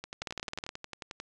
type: two click trains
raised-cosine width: 0.2 ms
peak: -18 / -22 dBFS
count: 10 / 14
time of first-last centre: 0.22-0.691 / 0.04-1.201 s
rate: 19.1 / 11.2 Hz
effects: resampled to 22050 Hz